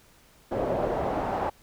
brown noise with band-pass filter sweep, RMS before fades -28 dBFS, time 0.51-1.5 s, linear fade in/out 10 ms, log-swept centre 540 to 830 Hz, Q 2.3, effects pink hiss -58 dBFS RMS until 1.62 s

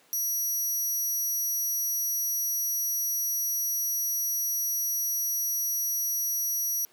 15% pulse tone, 5800 Hz, F#8, 35 cents flat, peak -21 dBFS, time 0.13-6.85 s, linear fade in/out 0 ms, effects pink hiss -60 dBFS RMS until 6.92 s + high-pass 300 Hz 12 dB/octave

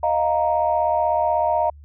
sine chord, Eb suspended second, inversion none, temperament equal, 622.3 / 698.5 / 932.3 Hz, Eb5 / F5 / Bb5, 0 / 0 / 0 cents, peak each -21 dBFS, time 0.03-1.7 s, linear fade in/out 5 ms, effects tanh soft clip ceiling -7 dBFS + added 73 Hz sine -41 dBFS peak until 1.84 s

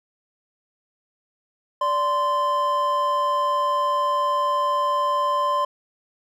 triangle tone pair together, 583 / 1038.8 Hz, D5 / C6, -13 / -13 cents, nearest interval minor seventh, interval 1000 cents, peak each -24 / -18 dBFS, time 1.81-5.65 s, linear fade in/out 5 ms, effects none

